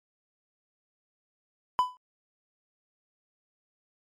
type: tone with exponential decay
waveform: triangle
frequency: 1000 Hz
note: B5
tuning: 21 cents sharp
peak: -15 dBFS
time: 1.79-1.97 s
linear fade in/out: 0 ms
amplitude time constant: 39 ms
effects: MP3 64 kbps